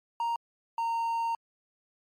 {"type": "tone pair in turn", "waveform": "triangle", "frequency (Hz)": [932.3, 921.1], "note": ["A#5", "A#5"], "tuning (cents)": [0, -21], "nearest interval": "unison", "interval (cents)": 21, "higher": "first", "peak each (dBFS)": -25, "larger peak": "neither", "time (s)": [[0.2, 0.36], [0.78, 1.35]], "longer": "second", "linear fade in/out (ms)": 2, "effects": ["MP3 64 kbps"]}